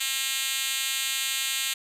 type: tone with high-pass filter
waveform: 5% pulse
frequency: 268.6 Hz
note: C4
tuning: 46 cents sharp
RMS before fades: -28 dBFS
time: 0-1.74 s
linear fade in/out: 10 ms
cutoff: 3700 Hz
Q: 0.96
effects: resampled to 32000 Hz